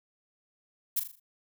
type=noise with echo; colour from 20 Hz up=violet; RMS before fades=-27 dBFS; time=0.96-1 s; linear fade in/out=10 ms; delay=40 ms; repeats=5; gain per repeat=-7 dB; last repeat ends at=1.2 s; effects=none